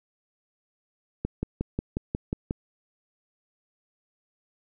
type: click train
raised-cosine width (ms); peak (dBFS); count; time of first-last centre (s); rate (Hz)
3; -14; 8; 1.25-2.509; 5.56
effects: none